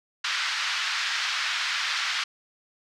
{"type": "band-pass noise", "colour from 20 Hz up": "pink", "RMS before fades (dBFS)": -28, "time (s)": [0.24, 2.24], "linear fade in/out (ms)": 5, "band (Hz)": [1300, 5200], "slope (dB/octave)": 24, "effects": []}